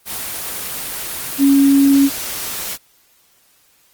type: tone in noise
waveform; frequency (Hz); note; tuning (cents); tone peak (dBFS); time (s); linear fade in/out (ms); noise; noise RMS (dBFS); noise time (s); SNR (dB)
sine; 277.2; C#4; 0; -8; 1.38-2.1; 50; white; -25; 0.05-2.78; +14
effects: white hiss -55 dBFS RMS until 3.93 s + Opus 24 kbps